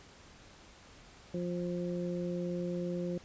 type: harmonic tone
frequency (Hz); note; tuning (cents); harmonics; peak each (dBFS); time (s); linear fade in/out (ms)
176; F3; +14; 1 / 2 / 3; -35 / -38 / -40; 1.34-3.18; 2
effects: pink hiss -56 dBFS RMS until 3.24 s + resampled to 16000 Hz